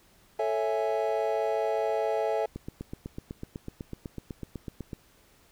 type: chord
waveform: triangle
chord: A major seventh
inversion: none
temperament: equal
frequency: 440 / 554.4 / 659.3 / 830.6 Hz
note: A4 / C#5 / E5 / G#5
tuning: 0 / 0 / 0 / 0 cents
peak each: -28 / -31 / -28 / -31 dBFS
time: 0.39-2.46 s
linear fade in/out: 5 ms
type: click train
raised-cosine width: 3 ms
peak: -23 dBFS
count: 20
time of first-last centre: 2.56-4.932 s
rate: 8.01 Hz
effects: pink hiss -61 dBFS RMS until 5.51 s